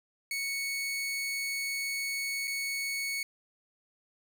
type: tone with dropouts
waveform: sawtooth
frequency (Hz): 2217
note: C#7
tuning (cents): 0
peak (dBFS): -28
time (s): 0.31-3.23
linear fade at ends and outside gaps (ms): 2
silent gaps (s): 2.473-2.477
effects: none